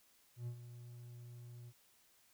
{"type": "tone with ADSR envelope", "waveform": "triangle", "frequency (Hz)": 120.3, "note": "B2", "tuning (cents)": -45, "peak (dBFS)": -37, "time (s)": [0.36, 1.73], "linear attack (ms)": 110, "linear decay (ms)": 83, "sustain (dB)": -11, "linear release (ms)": 49, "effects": ["white hiss -70 dBFS RMS until 2.33 s"]}